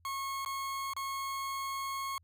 40% pulse tone with dropouts, 1091 Hz, C#6, 28 cents flat, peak -34 dBFS, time 0.05-2.18 s, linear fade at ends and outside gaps 1 ms, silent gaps 0.449-0.46 / 0.935-0.965 s, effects added 85 Hz sine -63 dBFS peak until 2.23 s

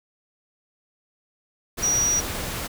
sine tone in noise, 5780 Hz, F#8, 41 cents flat, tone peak -19 dBFS, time 1.82-2.21 s, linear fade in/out 20 ms, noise pink, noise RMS -30 dBFS, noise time 1.77-2.68 s, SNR +8 dB, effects none

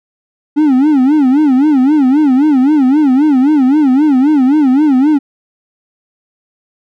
triangle tone with vibrato, 280 Hz, C#4, 18 cents sharp, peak -4 dBFS, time 0.56-5.19 s, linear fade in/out 20 ms, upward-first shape sine, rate 3.8 Hz, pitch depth 180 cents each way, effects none

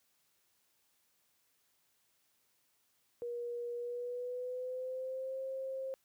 sine tone with pitch glide, 478.2 to 530.6 Hz, A#4 to C5, +44 to +24 cents, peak -37 dBFS, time 3.22-5.94 s, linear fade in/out 0 ms, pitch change +180 cents, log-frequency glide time 3.74-5.4 s, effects white hiss -75 dBFS RMS until 6.04 s + high-pass 60 Hz 12 dB/octave

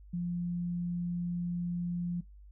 sine tone, 174.61 Hz, F3, in tune, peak -31 dBFS, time 0.13-2.21 s, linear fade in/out 10 ms, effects noise-tail reverb RT60 0.2 s tail -24 dB re dry + added 50 Hz sine -50 dBFS peak until 2.51 s

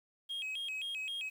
sine tone with vibrato, 2876 Hz, F#7, 50 cents flat, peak -34 dBFS, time 0.29-1.3 s, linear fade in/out 20 ms, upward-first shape square, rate 3.8 Hz, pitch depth 210 cents each way, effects tanh soft clip ceiling -35 dBFS + 10-bit

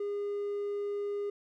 triangle tone, 407.7 Hz, G#4, 32 cents flat, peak -29 dBFS, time 0-1.3 s, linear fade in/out 5 ms, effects tanh soft clip ceiling -25 dBFS

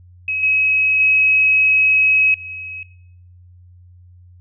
sine tone with level steps, 2554 Hz, D#7, 45 cents sharp, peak -18 / -12 / -10 / -27 dBFS, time 0.28-2.83 s, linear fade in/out 2 ms, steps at 0.43 / 1 / 2.34 s, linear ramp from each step 2 ms, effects noise-tail reverb RT60 0.8 s tail -20 dB re dry + added 89 Hz sine -42 dBFS peak until 4.4 s

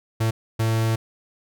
45% pulse tone bursts at uneven times, 112.3 Hz, A2, 36 cents sharp, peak -19 dBFS, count 2, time 0.2-0.31 / 0.59-0.96 s, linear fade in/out 10 ms, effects none

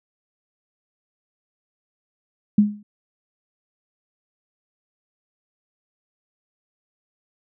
sine tone with exponential decay, 207.7 Hz, G#3, in tune, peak -8 dBFS, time 2.58-2.83 s, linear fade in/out 5 ms, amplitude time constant 54 ms, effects none

